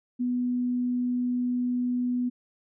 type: tone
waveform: sine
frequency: 246.9 Hz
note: B3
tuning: in tune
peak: -24 dBFS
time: 0.19-2.3 s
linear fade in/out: 20 ms
effects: none